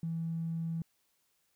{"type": "tone with tanh clipping", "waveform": "triangle", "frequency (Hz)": 164.7, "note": "E3", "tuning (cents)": -1, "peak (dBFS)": -32, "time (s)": [0.03, 0.82], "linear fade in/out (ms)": 2, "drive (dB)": 2, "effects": ["white hiss -75 dBFS RMS until 1.55 s"]}